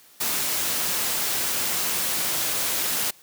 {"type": "noise with amplitude modulation", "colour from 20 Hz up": "white", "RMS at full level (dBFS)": -24, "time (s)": [0.2, 3.11], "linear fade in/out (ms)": 10, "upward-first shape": "sine", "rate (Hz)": 286, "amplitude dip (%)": 25, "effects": ["white hiss -53 dBFS RMS until 3.22 s", "high-pass 100 Hz 12 dB/octave"]}